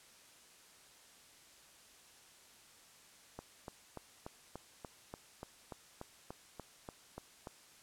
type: click train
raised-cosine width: 1 ms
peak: -30 dBFS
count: 15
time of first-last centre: 3.39-7.472 s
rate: 3.43 Hz
effects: white hiss -61 dBFS RMS until 7.82 s + low-pass 10000 Hz 12 dB/octave